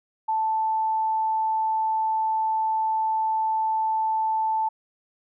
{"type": "tone", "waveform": "sine", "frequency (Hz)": 880, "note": "A5", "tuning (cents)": 0, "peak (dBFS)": -21, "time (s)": [0.28, 4.69], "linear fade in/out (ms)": 10, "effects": []}